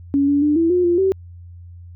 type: tone with pitch steps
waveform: sine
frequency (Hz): 280.4 / 285.7 / 296.7 / 331.2 / 358.7 / 347.1 / 383.1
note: C#4 / D4 / D4 / E4 / F4 / F4 / G4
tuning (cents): +20 / -48 / +18 / +8 / +46 / -11 / -40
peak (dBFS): -13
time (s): 0.14-1.12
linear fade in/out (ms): 0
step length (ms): 140
effects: added 87 Hz sine -36 dBFS peak until 1.95 s